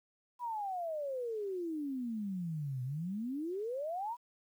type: exponential two-way sweep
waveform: sine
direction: down then up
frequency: 998 to 123.6 to 998 Hz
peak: -35 dBFS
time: 0.39-4.17 s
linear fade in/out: 50 ms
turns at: 2.83 s
effects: 11-bit